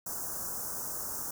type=band-stop noise; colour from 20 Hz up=white; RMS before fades=-37 dBFS; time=0.06-1.31 s; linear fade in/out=5 ms; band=1500 to 5600 Hz; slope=48 dB/octave; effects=none